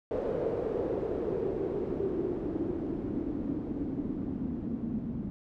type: noise with low-pass filter sweep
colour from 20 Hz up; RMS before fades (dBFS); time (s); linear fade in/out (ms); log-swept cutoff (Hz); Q
white; -33; 0.11-5.3; 0; 500 to 220; 4.5
effects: none